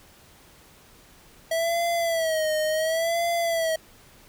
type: tone with vibrato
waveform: square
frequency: 650 Hz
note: E5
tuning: 24 cents flat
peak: -23 dBFS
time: 1.51-3.76 s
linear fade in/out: 5 ms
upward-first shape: sine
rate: 0.7 Hz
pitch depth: 88 cents each way
effects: pink hiss -53 dBFS RMS until 4.28 s